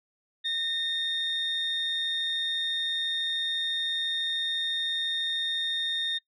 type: tone pair together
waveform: sine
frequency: 1835 / 3667 Hz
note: A#6 / A#7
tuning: -28 / -29 cents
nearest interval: octave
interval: 1199 cents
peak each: -34 / -26 dBFS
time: 0.44-6.19 s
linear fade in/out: 20 ms
effects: noise-tail reverb RT60 0.1 s tail -19 dB re dry + tanh soft clip ceiling -22 dBFS